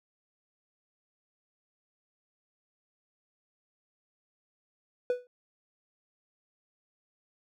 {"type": "tone with exponential decay", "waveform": "triangle", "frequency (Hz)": 493.9, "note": "B4", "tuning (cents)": 0, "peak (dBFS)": -20, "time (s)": [5.1, 5.27], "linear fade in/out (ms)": 1, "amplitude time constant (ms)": 36, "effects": []}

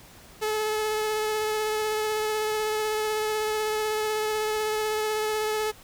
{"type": "tone with vibrato", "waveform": "sawtooth", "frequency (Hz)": 430.1, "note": "A4", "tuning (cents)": -39, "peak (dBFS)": -21, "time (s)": [0.41, 5.72], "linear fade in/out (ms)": 20, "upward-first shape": "triangle", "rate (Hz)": 16, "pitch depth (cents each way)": 17, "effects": ["pink hiss -50 dBFS RMS until 5.83 s"]}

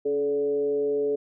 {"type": "tone with frequency modulation", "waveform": "sine", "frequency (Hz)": 429.7, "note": "A4", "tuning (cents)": -41, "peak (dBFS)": -22, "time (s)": [0.05, 1.16], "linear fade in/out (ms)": 10, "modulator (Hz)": 148, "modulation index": 0.47, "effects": []}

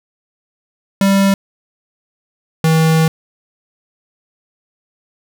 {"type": "tone pair in turn", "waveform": "square", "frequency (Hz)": [196.1, 160.46], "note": ["G3", "E3"], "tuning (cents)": [1, -46], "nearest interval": "minor third", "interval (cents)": 347, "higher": "first", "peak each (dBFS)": -10, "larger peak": "neither", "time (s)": [[1.01, 1.34], [2.64, 3.08]], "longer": "second", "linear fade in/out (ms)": 2, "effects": []}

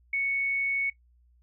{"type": "tone", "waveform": "sine", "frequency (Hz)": 2217, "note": "C#7", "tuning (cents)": 0, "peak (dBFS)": -25, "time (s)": [0.13, 0.9], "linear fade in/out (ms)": 5, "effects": ["noise-tail reverb RT60 0.1 s tail -18 dB re dry", "added 60 Hz sine -59 dBFS peak until 1.42 s"]}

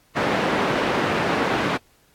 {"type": "band-pass noise", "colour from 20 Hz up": "pink", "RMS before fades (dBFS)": -22, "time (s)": [0.15, 1.78], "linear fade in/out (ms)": 20, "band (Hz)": [210, 2100], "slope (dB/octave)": 12, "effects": ["pink hiss -59 dBFS RMS until 2.14 s", "AAC 64 kbps"]}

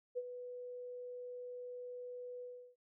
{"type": "tone with ADSR envelope", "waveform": "sine", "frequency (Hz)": 493.9, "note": "B4", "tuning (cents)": 0, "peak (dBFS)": -34, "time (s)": [0.15, 2.76], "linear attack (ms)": 27, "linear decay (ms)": 42, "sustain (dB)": -10, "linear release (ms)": 340, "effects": []}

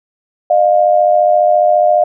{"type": "tone pair together", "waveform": "sine", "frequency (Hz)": [611, 705.6], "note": ["D#5", "F5"], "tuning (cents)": [-32, 18], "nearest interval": "major second", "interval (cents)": 250, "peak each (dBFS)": -10, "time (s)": [0.5, 2.04], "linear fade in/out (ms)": 5, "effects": []}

